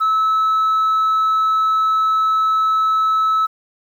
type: tone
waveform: sine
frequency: 1300 Hz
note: E6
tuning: 24 cents flat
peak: -11 dBFS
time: 0-3.47 s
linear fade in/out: 20 ms
effects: tanh soft clip ceiling -12 dBFS + 8-bit